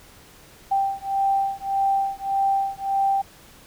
sine beating tone pair, 784 / 785.7 Hz, G5 / G5, 0 / +4 cents, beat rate 1.7 Hz, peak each -23 dBFS, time 0.71-3.22 s, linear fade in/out 10 ms, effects pink hiss -49 dBFS RMS until 3.66 s

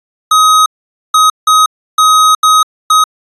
square tone bursts at uneven times, 1260 Hz, D#6, 21 cents sharp, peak -5 dBFS, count 6, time 0.31-0.66 / 1.14-1.3 / 1.47-1.66 / 1.98-2.35 / 2.43-2.63 / 2.9-3.04 s, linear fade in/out 5 ms, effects resampled to 24000 Hz

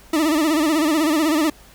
40% pulse tone with vibrato, 310.1 Hz, D#4, 6 cents flat, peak -15 dBFS, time 0.13-1.5 s, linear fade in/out 5 ms, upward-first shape sine, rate 16 Hz, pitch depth 110 cents each way, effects added 50 Hz sine -50 dBFS peak until 1.74 s + pink hiss -48 dBFS RMS until 1.74 s

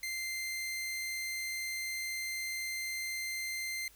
sawtooth tone, 2086 Hz, C7, 6 cents flat, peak -32 dBFS, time 0.03-3.88 s, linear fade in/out 2 ms, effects added 50 Hz sine -64 dBFS peak until 3.95 s + white hiss -61 dBFS RMS until 3.95 s

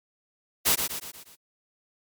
white noise with echo, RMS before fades -21 dBFS, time 0.65-0.76 s, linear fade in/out 20 ms, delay 120 ms, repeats 5, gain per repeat -6 dB, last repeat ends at 1.36 s, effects MP3 96 kbps

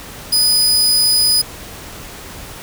sawtooth tone, 4978 Hz, D#8, in tune, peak -8 dBFS, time 0.32-1.42 s, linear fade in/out 10 ms, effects pink hiss -33 dBFS RMS until 2.62 s

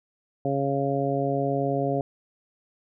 harmonic tone, 138.59 Hz, C#3, in tune, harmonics 1 / 2 / 3 / 4 / 5, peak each -29 / -29 / -29 / -29 / -29 dBFS, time 0.45-2.01 s, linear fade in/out 2 ms, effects none

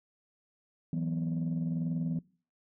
sine chord, E suspended second, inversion none, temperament equal, 164.81 / 185 / 246.9 Hz, E3 / F#3 / B3, 0 / 0 / 0 cents, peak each -30 / -36 / -34 dBFS, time 0.93-2.19 s, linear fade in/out 2 ms, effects noise-tail reverb RT60 0.4 s tail -22 dB re dry + tanh soft clip ceiling -25 dBFS

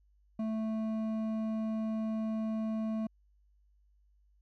sine tone with hard clipping, 220 Hz, A3, in tune, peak -33 dBFS, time 0.39-3.07 s, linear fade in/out 5 ms, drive 8 dB, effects added 50 Hz sine -64 dBFS peak until 4.41 s

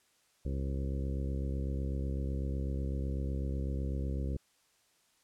harmonic tone with a mistuned harmonic, 68 Hz, C#2, 33 cents flat, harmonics 1 / 2 / 3 / 4 / 5 / 6 / 7 / 8, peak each -33 / -39 / -43 / -45 / -47 / -49 / -50 / -51 dBFS, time 0.45-4.37 s, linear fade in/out 5 ms, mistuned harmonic 8, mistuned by -21 cents, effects white hiss -70 dBFS RMS until 5.23 s + low-pass 10000 Hz 12 dB/octave

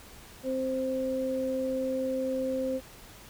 sine tone pair together, 261.6 / 523.2 Hz, C4 / C5, 0 / 0 cents, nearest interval octave, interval 1200 cents, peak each -32 / -29 dBFS, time 0.43-2.81 s, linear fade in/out 50 ms, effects pink hiss -50 dBFS RMS until 3.29 s

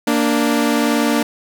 sawtooth tone pair together, 232.5 / 293.7 Hz, A#3 / D4, -4 / 0 cents, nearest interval major third, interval 404 cents, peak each -13 dBFS, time 0.07-1.23 s, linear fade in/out 5 ms, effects none

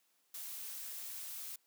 blue noise, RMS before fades -45 dBFS, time 0.34-1.56 s, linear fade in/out 5 ms, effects white hiss -75 dBFS RMS until 1.66 s + high-pass 200 Hz 12 dB/octave

